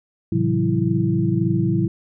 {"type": "tone cluster", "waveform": "sine", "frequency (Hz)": [111.1, 134.7, 166.7, 188.5, 330.4], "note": ["A2", "C#3", "E3", "F#3", "E4"], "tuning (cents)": [17, -49, 20, 32, 4], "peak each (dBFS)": -23, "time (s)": [0.32, 1.88], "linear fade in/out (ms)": 5, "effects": []}